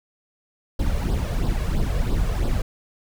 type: noise with flanger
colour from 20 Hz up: brown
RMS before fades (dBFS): -22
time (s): 0.79-2.62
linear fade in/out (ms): 5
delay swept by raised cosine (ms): 0.22 to 1.82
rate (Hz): 3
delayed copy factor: +0.65
effects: none